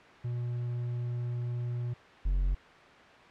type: tone pair in turn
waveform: triangle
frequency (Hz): 120.9 / 45.29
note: B2 / F#1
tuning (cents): -36 / -36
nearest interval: octave + perfect fourth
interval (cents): 1700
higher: first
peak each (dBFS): -29 / -23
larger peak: second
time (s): 0.24-1.94 / 2.25-2.55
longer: first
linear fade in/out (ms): 10
effects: white hiss -52 dBFS RMS until 3.3 s + low-pass 2000 Hz 12 dB/octave